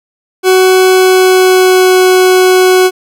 40% pulse tone with pitch glide, 373.3 to 370.1 Hz, F#4 to F#4, +15 to 0 cents, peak -3 dBFS, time 0.43-2.91 s, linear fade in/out 50 ms, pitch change -15 cents, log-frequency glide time 0.88-2.01 s, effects none

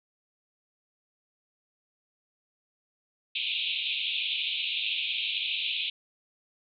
white band-pass noise, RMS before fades -31 dBFS, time 3.35-5.9 s, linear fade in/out 5 ms, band 2400 to 3800 Hz, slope 96 dB/octave, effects none

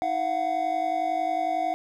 triangle tone cluster, 317.6 / 687 / 738 Hz, D#4 / F5 / F#5, +36 / -29 / -5 cents, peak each -33 / -26 / -24 dBFS, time 0.02-1.74 s, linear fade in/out 0 ms, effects none

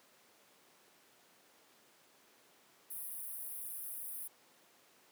pink high-pass noise, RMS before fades -44 dBFS, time 2.9-4.28 s, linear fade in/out 10 ms, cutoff 9400 Hz, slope 96 dB/octave, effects pink hiss -65 dBFS RMS until 5.11 s + high-pass 300 Hz 12 dB/octave

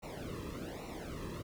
brown noise with flanger, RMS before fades -43 dBFS, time 0.02-1.43 s, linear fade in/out 20 ms, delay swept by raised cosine 0.61 to 1.38 ms, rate 1.2 Hz, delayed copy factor -0.9, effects none

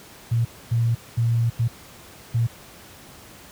sine tone bursts at uneven times, 116.54 Hz, A#2, in tune, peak -17 dBFS, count 5, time 0.31-0.45 / 0.71-0.95 / 1.17-1.5 / 1.59-1.68 / 2.34-2.47 s, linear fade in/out 10 ms, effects pink hiss -45 dBFS RMS until 3.51 s + high-pass 60 Hz 12 dB/octave

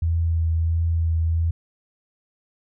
sine tone with vibrato, 82.41 Hz, E2, in tune, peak -18 dBFS, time 0.02-1.51 s, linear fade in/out 5 ms, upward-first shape triangle, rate 1.5 Hz, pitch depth 21 cents each way, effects none

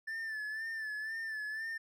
triangle tone with vibrato, 1759 Hz, A6, 1 cent flat, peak -35 dBFS, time 0.07-1.78 s, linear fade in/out 10 ms, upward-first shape sine, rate 2 Hz, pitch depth 54 cents each way, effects none

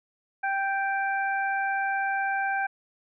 harmonic tone, 784 Hz, G5, in tune, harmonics 1 / 2 / 3, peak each -27 / -28 / -37 dBFS, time 0.43-2.67 s, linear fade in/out 10 ms, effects none

